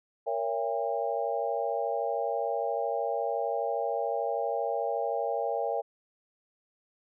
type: chord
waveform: sine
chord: A# diminished seventh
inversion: none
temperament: just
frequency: 466.2 / 559.4 / 671.3 / 805.5 Hz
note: A#4 / C#5 / E5 / G5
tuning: 0 / +16 / +31 / +47 cents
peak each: -33 dBFS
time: 0.26-5.82 s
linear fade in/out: 20 ms
effects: none